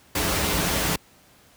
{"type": "noise with comb filter", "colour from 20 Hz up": "pink", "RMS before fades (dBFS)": -23, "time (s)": [0.15, 0.96], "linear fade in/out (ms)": 5, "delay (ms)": 8.3, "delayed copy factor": -0.5, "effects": ["pink hiss -55 dBFS RMS until 1.56 s", "high-pass 60 Hz 12 dB/octave"]}